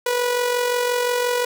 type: tone with amplitude modulation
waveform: sawtooth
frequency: 489.3 Hz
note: B4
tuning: 16 cents flat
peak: -13 dBFS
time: 0.06-1.45 s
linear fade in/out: 5 ms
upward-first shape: sine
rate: 45.7 Hz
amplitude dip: 45%
effects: none